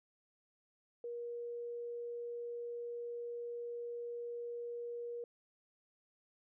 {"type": "tone", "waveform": "sine", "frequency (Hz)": 475.4, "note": "A#4", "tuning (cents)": 34, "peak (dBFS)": -40, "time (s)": [1.04, 5.24], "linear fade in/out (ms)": 2, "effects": []}